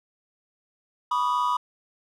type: tone cluster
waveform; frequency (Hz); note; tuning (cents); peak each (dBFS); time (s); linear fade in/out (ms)
triangle; 985 / 1128 / 1232; B5 / C#6 / D#6; -5 / +30 / -17; -22 / -28 / -25; 1.11-1.57; 5
effects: none